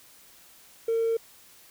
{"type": "tone with hard clipping", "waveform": "sine", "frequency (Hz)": 455.7, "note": "A#4", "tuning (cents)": -39, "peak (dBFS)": -23, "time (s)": [0.88, 1.17], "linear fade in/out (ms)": 5, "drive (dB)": 1, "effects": ["white hiss -54 dBFS RMS until 1.7 s"]}